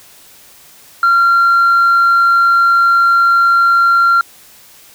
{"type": "tone", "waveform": "sine", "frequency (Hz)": 1378, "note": "F6", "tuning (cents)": -24, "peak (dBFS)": -5, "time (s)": [1.03, 4.21], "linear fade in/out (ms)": 2, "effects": ["tanh soft clip ceiling -5 dBFS", "white hiss -42 dBFS RMS until 4.94 s"]}